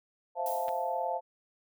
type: chord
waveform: sine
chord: F major seventh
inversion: second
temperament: equal with one note detuned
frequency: 523.3 / 659.3 / 698.5 / 876.4 Hz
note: C5 / E5 / F5 / A5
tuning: 0 / 0 / 0 / -7 cents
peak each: -36 / -37 / -34 / -34 dBFS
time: 0.35-1.21 s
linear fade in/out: 50 ms
type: noise with exponential decay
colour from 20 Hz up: violet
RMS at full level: -39 dBFS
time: 0.46-1.15 s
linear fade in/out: 2 ms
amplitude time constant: 150 ms
type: clicks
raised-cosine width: 0.3 ms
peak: -30 dBFS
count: 2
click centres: 0.682 / 0.69 s
effects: none